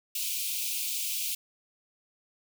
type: high-pass noise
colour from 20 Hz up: white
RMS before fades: -32 dBFS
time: 0.15-1.35 s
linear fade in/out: 5 ms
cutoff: 2300 Hz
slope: 96 dB/octave
effects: none